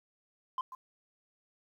sine tone with echo, 1035 Hz, C6, 19 cents flat, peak -28 dBFS, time 0.58-0.61 s, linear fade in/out 2 ms, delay 140 ms, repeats 1, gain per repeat -14 dB, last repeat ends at 0.75 s, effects tanh soft clip ceiling -30 dBFS + 11-bit

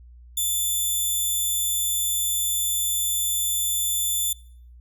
5% pulse tone, 3520 Hz, A7, in tune, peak -14 dBFS, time 0.37-4.33 s, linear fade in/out 5 ms, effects noise-tail reverb RT60 0.6 s tail -24 dB re dry + added 60 Hz sine -44 dBFS peak until 4.8 s

